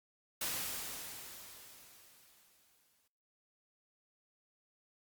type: noise with exponential decay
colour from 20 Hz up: white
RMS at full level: -36 dBFS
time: 0.41-3.08 s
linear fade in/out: 5 ms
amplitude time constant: 580 ms
effects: noise-tail reverb RT60 1.0 s tail -25 dB re dry + Opus 48 kbps